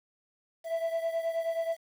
triangle beating tone pair, 659.3 / 668.7 Hz, E5 / E5, 0 / +25 cents, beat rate 9.4 Hz, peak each -28 / -33 dBFS, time 0.64-1.77 s, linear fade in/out 50 ms, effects 9-bit

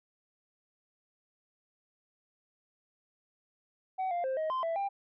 sine tone with pitch steps, 754 / 698 / 526 / 629 / 1038 / 662 / 794 Hz, F#5 / F5 / C5 / D#5 / C6 / E5 / G5, +32 / -1 / +9 / +19 / -14 / +7 / +22 cents, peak -27 dBFS, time 3.98-4.89 s, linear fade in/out 20 ms, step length 130 ms, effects tanh soft clip ceiling -29 dBFS

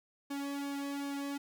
sawtooth tone with flanger, 281.2 Hz, C#4, 25 cents sharp, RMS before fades -38 dBFS, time 0.3-1.38 s, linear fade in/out 10 ms, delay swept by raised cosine 1.5 to 2.18 ms, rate 2.6 Hz, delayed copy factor -1, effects none

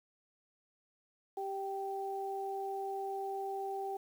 sine tone pair together, 392 / 779.9 Hz, G4 / G5, 0 / -9 cents, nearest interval octave, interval 1191 cents, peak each -39 / -38 dBFS, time 1.37-3.97 s, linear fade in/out 5 ms, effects 10-bit

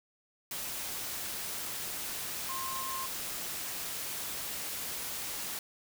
sine tone in noise, 1059 Hz, C6, 21 cents sharp, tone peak -37 dBFS, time 2.49-3.06 s, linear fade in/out 2 ms, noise white, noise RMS -38 dBFS, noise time 0.51-5.59 s, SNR -2 dB, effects none

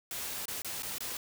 white noise with dropouts, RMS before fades -38 dBFS, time 0.11-1.17 s, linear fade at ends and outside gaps 2 ms, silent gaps 0.456-0.481 / 0.62-0.646 / 0.823-0.831 / 0.983-1.005 s, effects none

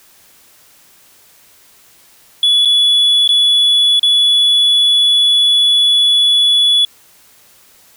sine tone with dropouts, 3415 Hz, G#7, 48 cents sharp, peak -5 dBFS, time 2.43-6.85 s, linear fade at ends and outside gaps 2 ms, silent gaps 2.65-2.655 / 3.277-3.29 / 3.995-4.03 s, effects tanh soft clip ceiling -7 dBFS + white hiss -47 dBFS RMS until 7.96 s

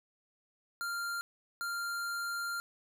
square tone bursts at uneven times, 1392 Hz, F6, 6 cents flat, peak -35 dBFS, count 2, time 0.81-1.21 / 1.61-2.6 s, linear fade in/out 0 ms, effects none

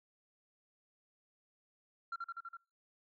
sine tone with echo, 1370 Hz, F6, 34 cents flat, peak -34 dBFS, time 2.12-2.16 s, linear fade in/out 5 ms, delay 82 ms, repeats 5, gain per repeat -2 dB, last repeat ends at 2.57 s, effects noise-tail reverb RT60 0.3 s tail -25 dB re dry + tanh soft clip ceiling -36 dBFS

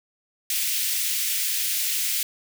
white high-pass noise, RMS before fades -25 dBFS, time 0.5-2.23 s, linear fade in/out 2 ms, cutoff 2100 Hz, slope 24 dB/octave, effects none

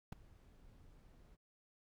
brown noise with ADSR envelope, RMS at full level -39 dBFS, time 0.12-1.37 s, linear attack 6 ms, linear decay 8 ms, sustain -23 dB, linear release 30 ms, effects none

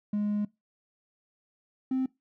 triangle tone pair in turn, 207.7 / 260.9 Hz, G#3 / C4, 0 / -5 cents, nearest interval major third, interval 395 cents, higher second, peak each -23 / -22 dBFS, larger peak second, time 0.13-0.45 / 1.91-2.06 s, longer first, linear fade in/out 5 ms, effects noise-tail reverb RT60 0.2 s tail -23 dB re dry + tanh soft clip ceiling -21 dBFS

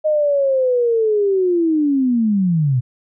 sine linear sweep, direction down, 622.3 to 118.7 Hz, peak -13 dBFS, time 0.04-2.81 s, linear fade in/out 20 ms, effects none

